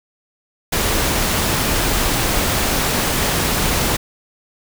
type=noise; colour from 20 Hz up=pink; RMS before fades=-18 dBFS; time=0.72-3.97 s; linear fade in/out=10 ms; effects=none